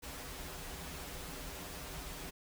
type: noise with comb filter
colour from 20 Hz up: pink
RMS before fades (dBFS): -45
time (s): 0.02-2.31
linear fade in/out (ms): 20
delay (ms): 9.1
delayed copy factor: -0.75
effects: none